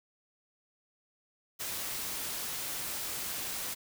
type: noise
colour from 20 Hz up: white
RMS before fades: -37 dBFS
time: 1.59-3.75 s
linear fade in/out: 20 ms
effects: none